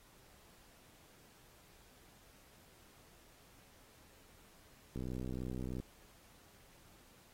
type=click train; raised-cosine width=3 ms; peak=-29 dBFS; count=54; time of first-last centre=4.96-5.8 s; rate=63.1 Hz; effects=pink hiss -64 dBFS RMS until 7.33 s + AAC 48 kbps